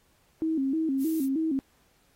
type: tone with vibrato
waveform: sine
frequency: 293.7 Hz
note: D4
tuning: in tune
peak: -24 dBFS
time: 0.42-1.59 s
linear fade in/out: 0 ms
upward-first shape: square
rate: 3.2 Hz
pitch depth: 150 cents each way
type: noise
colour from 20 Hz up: violet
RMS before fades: -41 dBFS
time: 0.98-1.29 s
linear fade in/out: 50 ms
effects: pink hiss -66 dBFS RMS until 2.15 s + AAC 48 kbps